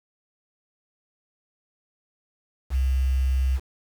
sine tone with quantisation, 65.5 Hz, C2, 2 cents sharp, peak -19 dBFS, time 2.7-3.6 s, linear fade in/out 50 ms, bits 7, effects none

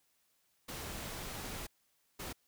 pink noise bursts at uneven times, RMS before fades -43 dBFS, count 2, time 0.68-1.67 / 2.19-2.33 s, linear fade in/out 10 ms, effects white hiss -75 dBFS RMS until 2.47 s

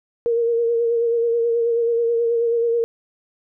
sine tone with vibrato, 466.2 Hz, A#4, in tune, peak -16 dBFS, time 0.26-2.84 s, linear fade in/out 0 ms, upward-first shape sine, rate 9.3 Hz, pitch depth 29 cents each way, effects none

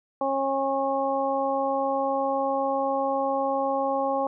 harmonic tone, 272.4 Hz, C#4, 30 cents flat, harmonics 1 / 2 / 3 / 4, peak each -32 / -26 / -27 / -31 dBFS, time 0.21-4.27 s, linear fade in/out 2 ms, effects none

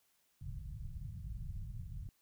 pink low-pass noise, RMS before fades -44 dBFS, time 0.41-2.09 s, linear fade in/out 2 ms, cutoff 160 Hz, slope 48 dB/octave, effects white hiss -75 dBFS RMS until 2.21 s

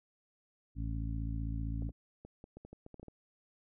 harmonic tone, 55.5 Hz, A1, 16 cents sharp, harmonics 1 / 2 / 3 / 4 / 5, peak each -36 / -39 / -46 / -48 / -45 dBFS, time 0.75-1.92 s, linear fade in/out 50 ms
clicks, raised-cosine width 2 ms, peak -36 dBFS, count 12, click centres 1.822 / 1.892 / 2.25 / 2.441 / 2.57 / 2.65 / 2.73 / 2.864 / 2.943 / 2.997 / 3.03 / 3.083 s
effects none

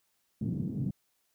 white band-pass noise, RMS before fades -33 dBFS, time 0.41-0.91 s, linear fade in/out 5 ms, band 110 to 220 Hz, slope 24 dB/octave, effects white hiss -75 dBFS RMS until 1.34 s

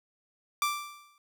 sawtooth tone with exponential decay, 1174.7 Hz, D6, in tune, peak -20 dBFS, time 0.62-1.18 s, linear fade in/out 1 ms, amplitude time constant 120 ms, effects none

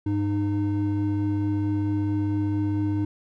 triangle tone pair together, 100.3 / 305.4 Hz, G2 / D#4, +40 / -32 cents, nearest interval octave + perfect fifth, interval 1928 cents, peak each -23 / -22 dBFS, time 0.06-3.05 s, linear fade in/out 5 ms, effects tanh soft clip ceiling -12 dBFS

